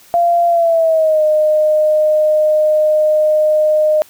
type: tone with pitch glide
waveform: sine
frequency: 689 to 613.8 Hz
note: F5 to D#5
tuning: -24 to -24 cents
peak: -9 dBFS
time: 0.14-4.02 s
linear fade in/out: 0 ms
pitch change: -200 cents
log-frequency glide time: 0.48-1.23 s
effects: white hiss -45 dBFS RMS until 4.09 s